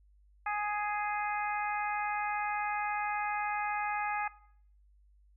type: harmonic tone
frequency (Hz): 416.3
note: G#4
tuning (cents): +4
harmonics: 2 / 3 / 4 / 5 / 6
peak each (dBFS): -33 / -37 / -39 / -41 / -43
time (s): 0.46-4.28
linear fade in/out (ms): 5
effects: noise-tail reverb RT60 0.6 s tail -19 dB re dry + added 50 Hz sine -60 dBFS peak until 5.36 s